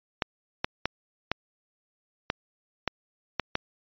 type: clicks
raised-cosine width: 0.3 ms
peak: -9 dBFS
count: 8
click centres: 0.222 / 0.645 / 0.856 / 1.316 / 2.301 / 2.877 / 3.397 / 3.554 s
effects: resampled to 11025 Hz